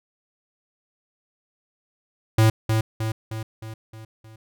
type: tone with echo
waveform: square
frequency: 110.6 Hz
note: A2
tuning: 9 cents sharp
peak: -14 dBFS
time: 2.38-2.5 s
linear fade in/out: 5 ms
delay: 310 ms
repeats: 6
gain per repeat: -5 dB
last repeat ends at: 4.36 s
effects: none